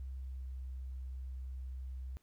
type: tone with pitch glide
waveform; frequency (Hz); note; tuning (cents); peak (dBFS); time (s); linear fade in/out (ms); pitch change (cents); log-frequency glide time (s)
sine; 65.41 to 64.51; C2 to C2; 0 to -24; -40; 0-2.17; 0; -24; 0.16-0.45
effects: pink hiss -75 dBFS RMS until 2.22 s